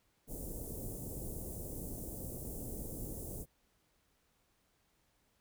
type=band-stop noise; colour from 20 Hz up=pink; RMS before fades=-43 dBFS; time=0.27-3.46 s; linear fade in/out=50 ms; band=540 to 8600 Hz; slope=24 dB/octave; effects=pink hiss -75 dBFS RMS until 5.4 s